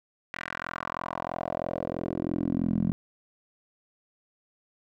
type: tone with band-pass filter sweep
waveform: 10% pulse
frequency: 43.07 Hz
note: F1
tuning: 23 cents flat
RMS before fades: -31 dBFS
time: 0.34-2.92 s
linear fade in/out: 0 ms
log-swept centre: 1900 to 190 Hz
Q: 2.9
effects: none